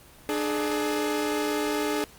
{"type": "tone pair together", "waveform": "sawtooth", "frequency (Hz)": [298.6, 422.7], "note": ["D4", "G#4"], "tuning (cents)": [29, 31], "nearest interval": "tritone", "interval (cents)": 602, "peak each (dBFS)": -24, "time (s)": [0.29, 2.04], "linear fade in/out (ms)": 0, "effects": ["pink hiss -51 dBFS RMS until 2.18 s", "Opus 24 kbps"]}